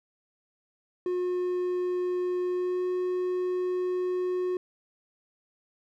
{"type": "tone with pitch glide", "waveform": "triangle", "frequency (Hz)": [360.5, 363.8], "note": ["F#4", "F#4"], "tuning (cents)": [-45, -29], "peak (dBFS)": -24, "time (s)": [1.06, 4.57], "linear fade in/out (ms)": 2, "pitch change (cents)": 16, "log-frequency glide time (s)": [2.51, 2.85], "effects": []}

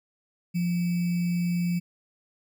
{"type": "tone with sample-and-hold", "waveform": "sine", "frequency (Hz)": 174.61, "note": "F3", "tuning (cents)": 0, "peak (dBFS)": -23, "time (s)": [0.54, 1.8], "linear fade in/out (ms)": 20, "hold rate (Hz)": 2450, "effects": []}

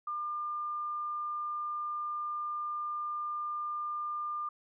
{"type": "tone", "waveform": "sine", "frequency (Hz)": 1200, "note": "D6", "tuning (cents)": 37, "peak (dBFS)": -33, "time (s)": [0.07, 4.49], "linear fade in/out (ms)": 5, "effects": []}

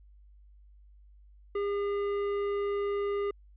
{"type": "tone with tanh clipping", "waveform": "sine", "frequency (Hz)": 404.8, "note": "G#4", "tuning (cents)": -44, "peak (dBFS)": -30, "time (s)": [1.55, 3.31], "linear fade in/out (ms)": 5, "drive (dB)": 12, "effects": ["added 50 Hz sine -53 dBFS peak until 3.56 s", "resampled to 8000 Hz"]}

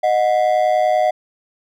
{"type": "ring-modulated tone", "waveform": "triangle", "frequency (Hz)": 675, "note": "E5", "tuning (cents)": 41, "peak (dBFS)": -8, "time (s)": [0.03, 1.11], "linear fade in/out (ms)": 10, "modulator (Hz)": 55.1, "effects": []}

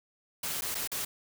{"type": "noise with dropouts", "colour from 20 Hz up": "white", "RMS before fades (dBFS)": -34, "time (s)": [0.43, 1.05], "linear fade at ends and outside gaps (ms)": 5, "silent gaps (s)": [[0.61, 0.62], [0.746, 0.751], [0.875, 0.916]], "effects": []}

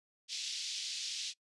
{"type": "band-pass noise", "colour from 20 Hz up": "white", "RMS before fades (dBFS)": -40, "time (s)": [0.28, 1.34], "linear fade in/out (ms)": 50, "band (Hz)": [3000, 5700], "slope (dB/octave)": 24, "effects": ["noise-tail reverb RT60 0.1 s tail -23 dB re dry", "resampled to 24000 Hz"]}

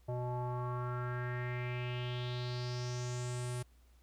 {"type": "tone with low-pass filter sweep", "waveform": "square", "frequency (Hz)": 123.47, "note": "B2", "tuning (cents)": 0, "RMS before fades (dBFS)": -38, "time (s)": [0.08, 3.63], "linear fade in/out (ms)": 10, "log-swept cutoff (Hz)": [700, 10000], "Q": 4.3, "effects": ["added 60 Hz sine -61 dBFS peak until 4.02 s", "pink hiss -72 dBFS RMS until 4.02 s"]}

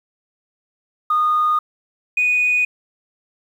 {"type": "tone pair in turn", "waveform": "sine", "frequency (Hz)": [1229, 2477], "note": ["D#6", "D#7"], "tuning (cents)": [-22, -8], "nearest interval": "octave", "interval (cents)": 1214, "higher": "second", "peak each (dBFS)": -13, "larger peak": "neither", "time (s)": [[1.1, 1.59], [2.17, 2.65]], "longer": "first", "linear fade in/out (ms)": 5, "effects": ["tanh soft clip ceiling -10 dBFS", "8-bit"]}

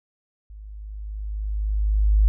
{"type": "tone with level ramp", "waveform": "sine", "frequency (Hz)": 51.91, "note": "G#1", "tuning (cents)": 0, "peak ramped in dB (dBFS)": [-38, -12], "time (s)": [0.5, 2.28], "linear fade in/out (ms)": 0, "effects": []}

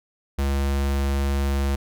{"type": "tone", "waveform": "square", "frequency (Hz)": 69.3, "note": "C#2", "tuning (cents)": 0, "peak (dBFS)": -21, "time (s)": [0.38, 1.76], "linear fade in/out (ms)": 10, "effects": []}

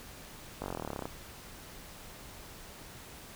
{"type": "slowing click train", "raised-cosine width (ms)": 1, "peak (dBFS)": -22, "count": 18, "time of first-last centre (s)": [0.62, 1.055], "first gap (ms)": 20, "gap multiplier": 1.03, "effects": ["pink hiss -49 dBFS RMS until 3.35 s"]}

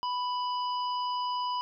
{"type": "harmonic tone", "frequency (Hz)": 991, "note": "B5", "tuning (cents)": 6, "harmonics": [1, 3, 5], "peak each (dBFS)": [-29, -40, -42], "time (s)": [0.03, 1.61], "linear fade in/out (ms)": 0, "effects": []}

